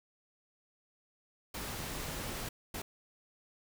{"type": "noise bursts at uneven times", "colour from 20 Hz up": "pink", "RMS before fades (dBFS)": -40, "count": 2, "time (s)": [[1.54, 2.49], [2.74, 2.82]], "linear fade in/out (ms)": 5, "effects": []}